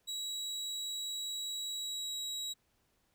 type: tone with pitch glide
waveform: 30% pulse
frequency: 3885 to 3860 Hz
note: B7 to B7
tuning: -29 to -40 cents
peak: -34 dBFS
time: 0.07-2.54 s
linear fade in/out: 20 ms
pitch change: -11 cents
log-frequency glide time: 1.78-2.14 s
effects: pink hiss -75 dBFS RMS until 3.14 s